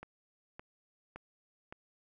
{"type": "click train", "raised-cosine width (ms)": 0.5, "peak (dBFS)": -30, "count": 4, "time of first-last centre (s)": [0.03, 1.725], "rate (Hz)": 1.77, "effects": []}